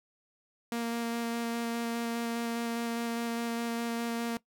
sawtooth tone with vibrato, 233.1 Hz, A#3, in tune, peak -27 dBFS, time 0.72-4.37 s, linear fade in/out 2 ms, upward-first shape square, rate 4.9 Hz, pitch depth 8 cents each way, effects noise-tail reverb RT60 0.1 s tail -19 dB re dry

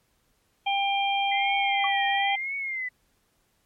harmonic tone, 795 Hz, G5, 24 cents sharp, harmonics 1 / 3 / 4, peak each -24 / -29 / -30 dBFS, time 0.66-2.36 s, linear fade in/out 10 ms
sine tone with vibrato, 2039 Hz, C7, 45 cents flat, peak -28 dBFS, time 1.31-2.89 s, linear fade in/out 10 ms, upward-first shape triangle, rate 1 Hz, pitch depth 160 cents each way
sine tone with exponential decay, 1135 Hz, C#6, 41 cents sharp, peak -24 dBFS, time 1.84-1.93 s, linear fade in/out 2 ms, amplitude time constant 18 ms
effects pink hiss -69 dBFS RMS until 3.65 s + MP3 64 kbps

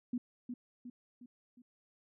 sine tone with echo, 245 Hz, B3, 14 cents flat, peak -32 dBFS, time 0.13-0.18 s, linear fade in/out 5 ms, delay 360 ms, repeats 4, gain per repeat -6 dB, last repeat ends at 1.62 s, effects none

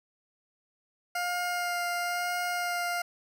20% pulse tone with vibrato, 706 Hz, F5, 19 cents sharp, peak -24 dBFS, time 1.15-3.02 s, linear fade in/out 5 ms, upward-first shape sine, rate 1 Hz, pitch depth 12 cents each way, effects none

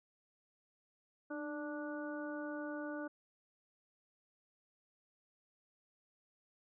harmonic tone with a mistuned harmonic, 293.7 Hz, D4, in tune, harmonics 1 / 2 / 3 / 4 / 5, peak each -42 / -45 / -53 / -53 / -48 dBFS, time 1.3-3.08 s, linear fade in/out 10 ms, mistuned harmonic 1, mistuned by +37 cents, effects none

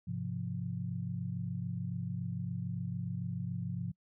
sine chord, F minor, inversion first, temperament equal, 103.83 / 130.81 / 174.61 Hz, Ab2 / C3 / F3, 0 / 0 / 0 cents, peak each -40 / -39 / -38 dBFS, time 0.07-3.92 s, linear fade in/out 10 ms, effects noise-tail reverb RT60 0.1 s tail -26 dB re dry

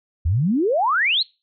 sine exponential sweep, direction up, 73.42 to 4377 Hz, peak -16 dBFS, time 0.25-1.23 s, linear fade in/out 10 ms, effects noise-tail reverb RT60 0.3 s tail -25 dB re dry

